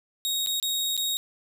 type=tone with dropouts; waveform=sawtooth; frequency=3762 Hz; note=A#7; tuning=15 cents sharp; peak=-22 dBFS; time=0.25-1.17 s; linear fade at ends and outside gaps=0 ms; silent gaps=0.462-0.471 / 0.599-0.627 / 0.967-0.976 s; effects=none